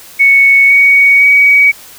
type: tone with pitch steps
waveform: sine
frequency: 2217 / 2239 / 2261 Hz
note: C#7 / C#7 / C#7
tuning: 0 / +17 / +34 cents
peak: -3 dBFS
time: 0.19-1.72 s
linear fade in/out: 20 ms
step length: 510 ms
effects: white hiss -35 dBFS RMS until 1.98 s